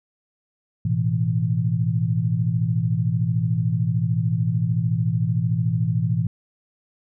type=chord; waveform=sine; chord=A suspended second; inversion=none; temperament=equal; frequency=110 / 123.47 / 164.81 Hz; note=A2 / B2 / E3; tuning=0 / 0 / 0 cents; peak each=-23 dBFS; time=0.85-6.27 s; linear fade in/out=5 ms; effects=none